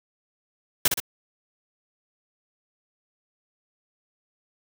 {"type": "noise with echo", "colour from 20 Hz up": "white", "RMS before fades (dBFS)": -18, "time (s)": [0.85, 0.88], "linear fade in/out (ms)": 5, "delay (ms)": 61, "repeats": 2, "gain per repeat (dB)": -5, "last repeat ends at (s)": 1.002, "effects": []}